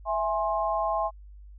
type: chord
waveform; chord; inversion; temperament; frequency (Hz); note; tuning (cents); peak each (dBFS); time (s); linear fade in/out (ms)
sine; E augmented; none; equal with one note detuned; 659.3 / 830.6 / 1059.3; E5 / G#5 / B#5; 0 / 0 / +21; -28 / -29 / -29; 0.05-1.11; 50
effects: added 50 Hz sine -44 dBFS peak until 1.58 s